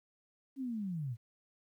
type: linear sweep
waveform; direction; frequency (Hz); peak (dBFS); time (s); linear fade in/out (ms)
sine; down; 277.2 to 107.7; -35; 0.56-1.17; 50
effects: 12-bit